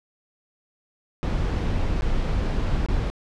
brown noise with dropouts, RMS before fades -23 dBFS, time 1.23-3.1 s, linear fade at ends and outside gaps 0 ms, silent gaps 2.009-2.02 / 2.704-2.707 / 2.862-2.886 s, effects low-pass 5000 Hz 12 dB/octave

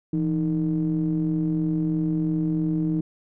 triangle ring-modulated tone, 72.5 Hz, D2, 22 cents flat, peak -16 dBFS, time 0.13-3.01 s, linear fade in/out 5 ms, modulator 239 Hz, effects none

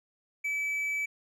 triangle tone, 2300 Hz, D7, 37 cents flat, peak -27 dBFS, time 0.44-1.06 s, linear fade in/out 10 ms, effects none

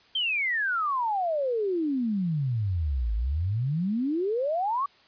sine exponential two-way sweep, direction down then up, 3202 to 51.91 to 1161 Hz, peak -24 dBFS, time 0.15-4.86 s, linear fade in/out 5 ms, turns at 3.14 s, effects white hiss -58 dBFS RMS until 5.07 s + resampled to 11025 Hz

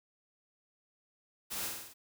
white noise with echo, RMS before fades -39 dBFS, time 1.5-1.69 s, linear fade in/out 20 ms, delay 50 ms, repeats 5, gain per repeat -3 dB, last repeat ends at 1.94 s, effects none

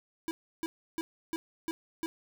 square tone bursts, 327 Hz, E4, 14 cents flat, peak -32 dBFS, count 6, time 0.28-2.06 s, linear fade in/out 0 ms, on 30 ms, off 320 ms, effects none

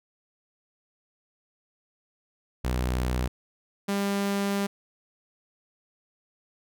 sawtooth tone pair in turn, 62.3 / 199.57 Hz, B1 / G3, +16 / +31 cents, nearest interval octave + minor sixth, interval 2015 cents, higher second, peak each -21 / -21 dBFS, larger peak neither, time 2.64-3.28 / 3.88-4.67 s, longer second, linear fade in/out 10 ms, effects none

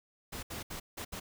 pink noise bursts at uneven times, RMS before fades -41 dBFS, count 5, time 0.32-0.43 / 0.5-0.63 / 0.7-0.8 / 0.97-1.05 / 1.12-1.2 s, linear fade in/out 10 ms, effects none

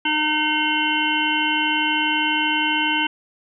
harmonic tone, 305.4 Hz, D#4, 32 cents flat, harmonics 1 / 3 / 5 / 7 / 9 / 10, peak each -26 / -24 / -26 / -27 / -24 / -24 dBFS, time 0.05-3.07 s, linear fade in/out 5 ms, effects none

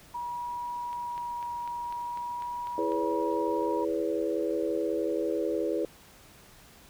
sine tone with vibrato, 960 Hz, B5, 49 cents flat, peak -32 dBFS, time 0.14-3.85 s, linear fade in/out 10 ms, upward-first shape sine, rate 0.5 Hz, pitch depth 8 cents each way
click train, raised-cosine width 0.3 ms, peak -30 dBFS, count 9, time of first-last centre 0.93-2.92 s, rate 4.02 Hz
sine chord, C# minor seventh, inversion first, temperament equal with one note detuned, 329.6 / 415.3 / 493.9 / 565 Hz, E4 / G#4 / B4 / C#5, 0 / 0 / 0 / +33 cents, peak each -31 / -32 / -32 / -34 dBFS, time 2.78-5.85 s, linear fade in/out 2 ms
effects pink hiss -54 dBFS RMS until 6.89 s

